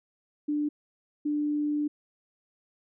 sine tone pair in turn, 296.1 / 296.1 Hz, D4 / D4, +14 / +14 cents, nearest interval unison, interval 0 cents, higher neither, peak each -25 dBFS, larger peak neither, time 0.48-0.69 / 1.25-1.88 s, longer second, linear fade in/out 10 ms, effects none

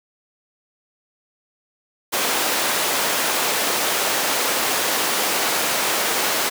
pink high-pass noise, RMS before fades -21 dBFS, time 2.12-6.5 s, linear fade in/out 20 ms, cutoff 450 Hz, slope 12 dB/octave, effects none

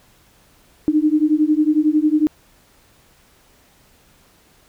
sine beating tone pair, 300 / 311 Hz, D4 / D#4, +37 / -1 cents, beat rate 11 Hz, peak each -16 dBFS, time 0.88-2.27 s, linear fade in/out 0 ms, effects pink hiss -54 dBFS RMS until 4.68 s

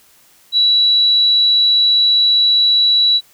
sine tone, 3925 Hz, B7, 11 cents flat, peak -9 dBFS, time 0.52-3.21 s, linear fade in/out 50 ms, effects white hiss -50 dBFS RMS until 3.33 s

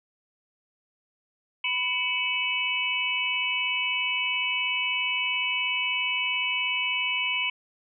sine tone cluster, 997 / 2256 / 2593 / 2970 Hz, B5 / C#7 / E7 / F#7, +16 / +30 / -29 / +6 cents, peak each -36 / -29 / -29 / -29 dBFS, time 1.64-7.5 s, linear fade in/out 5 ms, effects none

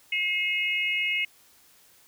sine tone cluster, 2149 / 2557 / 2885 Hz, C7 / D#7 / F#7, +46 / +47 / -44 cents, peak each -26 / -30 / -31 dBFS, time 0.12-1.25 s, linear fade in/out 5 ms, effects white hiss -58 dBFS RMS until 2.07 s

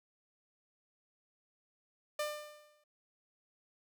sawtooth tone with exponential decay, 598 Hz, D5, 31 cents sharp, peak -28 dBFS, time 2.19-2.84 s, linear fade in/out 5 ms, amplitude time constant 140 ms, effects none

